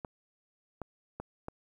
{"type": "clicks", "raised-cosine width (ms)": 1, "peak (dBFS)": -24, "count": 4, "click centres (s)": [0.048, 0.817, 1.2, 1.484], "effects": ["10-bit"]}